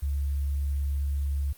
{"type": "tone", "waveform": "sine", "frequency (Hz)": 70.4, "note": "C#2", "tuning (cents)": 27, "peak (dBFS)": -25, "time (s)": [0.02, 1.53], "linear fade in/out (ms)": 10, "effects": ["white hiss -54 dBFS RMS until 1.57 s", "Opus 32 kbps"]}